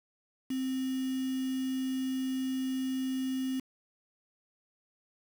sine tone with quantisation, 261.6 Hz, C4, in tune, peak -30 dBFS, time 0.5-3.6 s, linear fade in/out 5 ms, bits 7, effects none

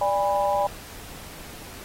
sine chord, G# diminished, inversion second, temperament equal with one note detuned, 587.3 / 812.1 / 987.8 Hz, D5 / G#5 / B5, 0 / -39 / 0 cents, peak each -24 / -23 / -27 dBFS, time 0.01-0.67 s, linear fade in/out 5 ms, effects pink hiss -42 dBFS RMS until 1.84 s + AAC 48 kbps

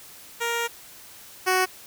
10% pulse tone pair in turn, 468.1 / 371.5 Hz, A#4 / F#4, +7 / +7 cents, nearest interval major third, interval 400 cents, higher first, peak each -16 / -11 dBFS, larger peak second, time 0.4-0.68 / 1.46-1.66 s, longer first, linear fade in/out 20 ms, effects white hiss -46 dBFS RMS until 1.86 s

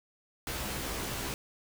pink noise with comb filter, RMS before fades -36 dBFS, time 0.47-1.34 s, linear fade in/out 0 ms, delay 15 ms, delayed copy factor +0.85, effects none

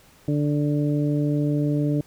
harmonic tone, 146.83 Hz, D3, in tune, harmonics 1 / 2 / 3 / 4, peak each -22 / -23 / -32 / -33 dBFS, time 0.28-2.01 s, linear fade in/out 2 ms, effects pink hiss -54 dBFS RMS until 2.06 s

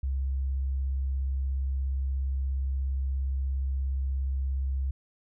sine tone with vibrato, 66.9 Hz, C2, 39 cents sharp, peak -26 dBFS, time 0.03-4.91 s, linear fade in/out 5 ms, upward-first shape sine, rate 17 Hz, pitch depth 16 cents each way, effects none

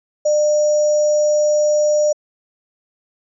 sine tone with sample-and-hold, 600 Hz, D5, 37 cents sharp, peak -12 dBFS, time 0.25-2.13 s, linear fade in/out 10 ms, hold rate 6300 Hz, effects resampled to 22050 Hz

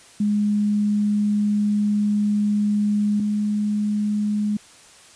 sine tone pair in turn, 207.7 / 209 Hz, G#3 / G#3, 0 / +11 cents, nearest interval unison, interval 11 cents, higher second, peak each -17 / -19 dBFS, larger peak first, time 0.2-3.2 / 3.2-4.57 s, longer first, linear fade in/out 5 ms, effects white hiss -48 dBFS RMS until 5.15 s + resampled to 22050 Hz

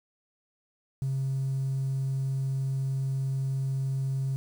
triangle tone, 134.4 Hz, C3, 47 cents sharp, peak -23 dBFS, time 1.02-4.36 s, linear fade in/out 0 ms, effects tanh soft clip ceiling -23 dBFS + 9-bit

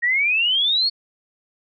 sine exponential sweep, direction up, 1864.7 to 4435 Hz, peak -16 dBFS, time 0.02-0.9 s, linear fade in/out 20 ms, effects none

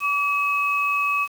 sine tone pair together, 1147.4 / 2564 Hz, D6 / E7, -41 / -49 cents, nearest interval octave + major second, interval 1392 cents, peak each -22 dBFS, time 0-1.28 s, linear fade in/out 50 ms, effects 7-bit

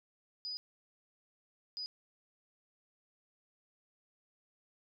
sine tone bursts at uneven times, 4956 Hz, D#8, 8 cents flat, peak -38 dBFS, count 2, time 0.45-0.57 / 1.77-1.86 s, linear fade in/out 0 ms, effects none

